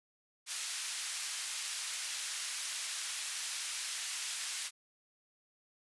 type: band-pass noise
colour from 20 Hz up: white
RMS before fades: -39 dBFS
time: 0.46-4.71 s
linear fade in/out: 50 ms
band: 1600 to 10000 Hz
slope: 12 dB/octave
effects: resampled to 24000 Hz